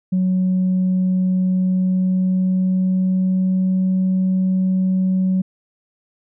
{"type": "tone with pitch glide", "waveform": "sine", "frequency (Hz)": [185, 186.93], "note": ["F#3", "F#3"], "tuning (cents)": [0, 18], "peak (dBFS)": -13, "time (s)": [0.12, 5.42], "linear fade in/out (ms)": 10, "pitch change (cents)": 18, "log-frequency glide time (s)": [1.5, 3.94], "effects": ["tanh soft clip ceiling -12 dBFS"]}